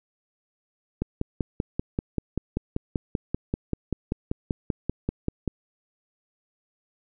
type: click train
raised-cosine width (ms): 3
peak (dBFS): -12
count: 24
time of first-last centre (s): 1.02-5.477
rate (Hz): 5.16
effects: none